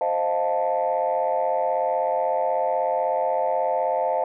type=chord; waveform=sine; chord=F dominant seventh; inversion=second; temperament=equal; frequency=523.3 / 622.3 / 698.5 / 880 Hz; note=C5 / Eb5 / F5 / A5; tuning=0 / 0 / 0 / 0 cents; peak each=-25 dBFS; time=0.01-4.24 s; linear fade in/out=2 ms; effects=tanh soft clip ceiling -13 dBFS